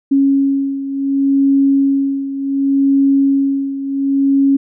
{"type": "beating tone pair", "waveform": "sine", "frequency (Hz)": [275, 275.68], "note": ["C#4", "C#4"], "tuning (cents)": [-14, -9], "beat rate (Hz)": 0.68, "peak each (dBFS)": [-12, -17], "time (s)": [0.11, 4.57], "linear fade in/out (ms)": 10, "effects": []}